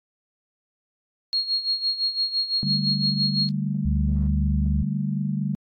sine tone with tremolo, 4284 Hz, C8, 40 cents sharp, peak -19 dBFS, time 1.33-3.49 s, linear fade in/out 0 ms, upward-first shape sine, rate 5.9 Hz, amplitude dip 75%
sine chord, D suspended fourth, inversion none, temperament equal, 146.83 / 196 / 220 Hz, D3 / G3 / A3, 0 / 0 / 0 cents, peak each -26 / -26 / -31 dBFS, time 2.63-5.55 s, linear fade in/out 0 ms
sine tone, 72.6 Hz, D2, 19 cents flat, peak -21 dBFS, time 3.85-4.83 s, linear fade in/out 5 ms
effects AAC 48 kbps

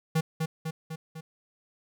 square tone with echo, 160 Hz, D#3, 49 cents sharp, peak -23 dBFS, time 0.15-0.21 s, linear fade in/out 10 ms, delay 250 ms, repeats 4, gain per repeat -4 dB, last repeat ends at 1.21 s, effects none

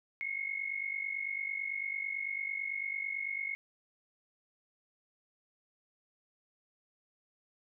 sine tone pair together, 2151 / 2200 Hz, C7 / C#7, +47 / -14 cents, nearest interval unison, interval 39 cents, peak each -37 / -37 dBFS, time 0.21-3.55 s, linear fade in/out 0 ms, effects none

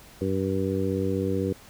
harmonic tone, 96 Hz, G2, 36 cents flat, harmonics 1 / 2 / 3 / 4 / 5, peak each -30 / -30 / -30 / -30 / -30 dBFS, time 0.21-1.53 s, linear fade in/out 5 ms, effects pink hiss -50 dBFS RMS until 1.69 s

